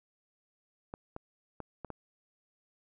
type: clicks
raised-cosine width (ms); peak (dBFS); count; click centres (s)
1; -26; 5; 0.939 / 1.164 / 1.603 / 1.847 / 1.903
effects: none